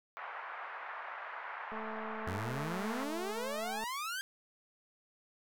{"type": "band-pass noise", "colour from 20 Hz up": "pink", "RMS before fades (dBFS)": -44, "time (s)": [0.17, 3.04], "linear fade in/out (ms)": 0, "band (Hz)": [770, 1900], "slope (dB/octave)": 24}
{"type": "click train", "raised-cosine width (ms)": 1, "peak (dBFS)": -32, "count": 465, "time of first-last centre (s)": [1.72, 3.839], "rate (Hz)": 219}
{"type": "exponential sweep", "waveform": "sawtooth", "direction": "up", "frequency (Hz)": [87.31, 1617], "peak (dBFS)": -33, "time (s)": [2.27, 4.21], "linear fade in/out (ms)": 0}
{"effects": []}